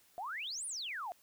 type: exponential two-way sweep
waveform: sine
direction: up then down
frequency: 670 to 10010 to 670 Hz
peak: -38 dBFS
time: 0.18-1.12 s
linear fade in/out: 0 ms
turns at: 0.66 s
effects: white hiss -67 dBFS RMS until 1.22 s